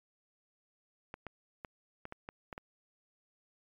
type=clicks; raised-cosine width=0.5 ms; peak=-27 dBFS; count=8; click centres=1.141 / 1.267 / 1.648 / 2.054 / 2.124 / 2.289 / 2.528 / 2.579 s; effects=MP3 96 kbps